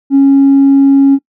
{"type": "tone with tanh clipping", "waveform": "triangle", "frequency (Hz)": 275.3, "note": "C#4", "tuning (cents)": -12, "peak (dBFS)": -3, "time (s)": [0.1, 1.19], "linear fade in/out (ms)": 50, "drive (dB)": 5, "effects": ["noise-tail reverb RT60 0.1 s tail -21 dB re dry"]}